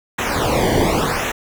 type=noise with flanger; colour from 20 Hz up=brown; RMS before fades=-18 dBFS; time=0.18-1.32 s; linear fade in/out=10 ms; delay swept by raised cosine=0.21 to 0.78 ms; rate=0.91 Hz; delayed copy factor=-0.95; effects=none